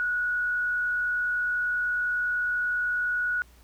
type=tone with frequency modulation; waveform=sine; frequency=1463 Hz; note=F#6; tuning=20 cents flat; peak=-24 dBFS; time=0-3.42 s; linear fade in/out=0 ms; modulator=50 Hz; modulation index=0.31; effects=added 60 Hz sine -53 dBFS peak until 3.63 s + pink hiss -59 dBFS RMS until 3.63 s